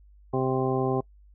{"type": "harmonic tone", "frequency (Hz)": 130.81, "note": "C3", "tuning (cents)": 0, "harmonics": [1, 2, 3, 4, 5, 6, 8], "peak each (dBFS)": [-29, -30, -27, -34, -35, -32, -36], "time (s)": [0.33, 1.01], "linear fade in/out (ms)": 10, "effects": ["noise-tail reverb RT60 0.1 s tail -24 dB re dry", "added 50 Hz sine -51 dBFS peak until 1.34 s"]}